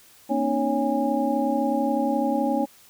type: tone cluster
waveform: sine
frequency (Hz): 233.1 / 269.4 / 300.9 / 556 / 819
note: A#3 / C#4 / D4 / C#5 / G#5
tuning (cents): 0 / -49 / +42 / +5 / -24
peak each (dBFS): -27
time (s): 0.29-2.66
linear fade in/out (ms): 20
effects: white hiss -53 dBFS RMS until 2.89 s